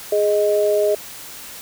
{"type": "tone pair together", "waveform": "sine", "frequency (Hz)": [415.3, 622.2], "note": ["G#4", "D#5"], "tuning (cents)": [0, 0], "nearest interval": "perfect fifth", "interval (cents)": 700, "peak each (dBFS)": -17, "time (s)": [0.12, 0.95], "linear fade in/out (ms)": 5, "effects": ["white hiss -36 dBFS RMS until 1.61 s"]}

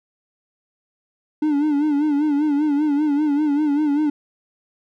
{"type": "tone with vibrato", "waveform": "triangle", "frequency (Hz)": 294.9, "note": "D4", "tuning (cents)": 7, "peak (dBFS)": -14, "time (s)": [1.42, 4.1], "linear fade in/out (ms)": 5, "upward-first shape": "sine", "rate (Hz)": 5.1, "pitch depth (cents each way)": 79, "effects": []}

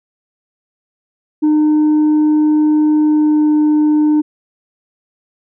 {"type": "tone with pitch glide", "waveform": "sine", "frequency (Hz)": [304.4, 302.5], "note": ["D#4", "D#4"], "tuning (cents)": [-38, -49], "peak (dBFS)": -6, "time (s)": [1.42, 4.22], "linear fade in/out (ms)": 20, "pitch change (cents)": -11, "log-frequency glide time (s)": [3, 3.53], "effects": ["tanh soft clip ceiling -8 dBFS"]}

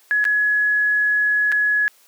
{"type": "tone with dropouts", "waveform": "sine", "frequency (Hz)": 1688, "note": "G#6", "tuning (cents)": 28, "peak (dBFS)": -15, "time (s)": [0.11, 1.88], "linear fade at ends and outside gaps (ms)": 0, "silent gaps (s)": [[0.242, 0.252], [1.518, 1.523]], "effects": ["white hiss -54 dBFS RMS until 2.07 s", "high-pass 400 Hz 12 dB/octave"]}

